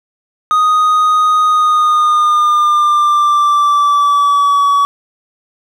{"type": "tone with pitch glide", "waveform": "triangle", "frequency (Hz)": [1244.5, 1134.6], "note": ["D#6", "C#6"], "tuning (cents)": [0, 40], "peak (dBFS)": -6, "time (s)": [0.51, 4.85], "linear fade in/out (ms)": 0, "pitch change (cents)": -160, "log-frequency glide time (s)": [1.45, 4.66], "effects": []}